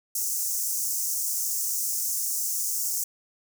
pink high-pass noise, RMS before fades -28 dBFS, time 0.15-3.04 s, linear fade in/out 5 ms, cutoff 5800 Hz, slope 48 dB/octave, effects none

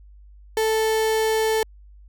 35% pulse tone, 440 Hz, A4, in tune, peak -17 dBFS, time 0.57-1.63 s, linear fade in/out 2 ms, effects added 50 Hz sine -44 dBFS peak until 2.08 s

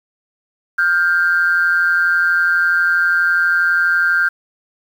sine tone pair together, 1405.8 / 1578 Hz, F6 / G6, +11 / +11 cents, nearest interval major second, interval 200 cents, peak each -14 dBFS, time 0.78-4.29 s, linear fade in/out 10 ms, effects tanh soft clip ceiling -5 dBFS + 7-bit

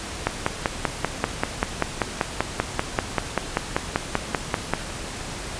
click train, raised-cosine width 0.5 ms, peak -4 dBFS, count 24, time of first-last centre 0.27-4.736 s, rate 5.15 Hz, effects pink hiss -33 dBFS RMS until 5.59 s + resampled to 22050 Hz

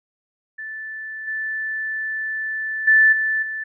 sine tone with level steps, 1756 Hz, A6, 4 cents flat, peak -29 / -23 / -10 / -18 / -25 dBFS, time 0.58-3.64 s, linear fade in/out 10 ms, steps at 1.27 / 2.87 / 3.12 / 3.42 s, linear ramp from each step 10 ms, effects none

